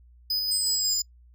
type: tone with tremolo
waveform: square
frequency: 5000 Hz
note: D#8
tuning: 8 cents sharp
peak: -24 dBFS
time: 0.3-1.02 s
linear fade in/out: 5 ms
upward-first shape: square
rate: 5.5 Hz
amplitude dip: 25%
type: linear sweep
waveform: sine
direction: down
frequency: 8340 to 7100 Hz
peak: -27 dBFS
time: 0.51-1.02 s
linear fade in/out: 5 ms
effects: noise-tail reverb RT60 0.1 s tail -25 dB re dry + added 60 Hz sine -51 dBFS peak until 1.34 s